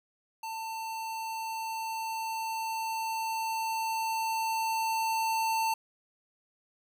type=tone with level ramp; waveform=square; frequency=895 Hz; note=A5; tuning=29 cents sharp; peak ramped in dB=-36 to -27 dBFS; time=0.43-5.74 s; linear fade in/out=5 ms; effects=none